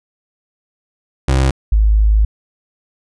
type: tone pair in turn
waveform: 30% pulse / sine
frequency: 66.2 / 52.88 Hz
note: C2 / G#1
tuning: +21 / +32 cents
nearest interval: major third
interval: 389 cents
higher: first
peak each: -8 dBFS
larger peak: neither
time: 1.28-1.51 / 1.72-2.25 s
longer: second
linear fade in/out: 5 ms
effects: resampled to 22050 Hz